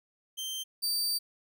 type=tone pair in turn; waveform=sawtooth; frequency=3136 / 4641 Hz; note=G7 / D8; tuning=0 / -21 cents; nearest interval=perfect fifth; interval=679 cents; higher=second; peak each=-31 / -25 dBFS; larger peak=second; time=0.37-0.64 / 0.82-1.19 s; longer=second; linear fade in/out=20 ms; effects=none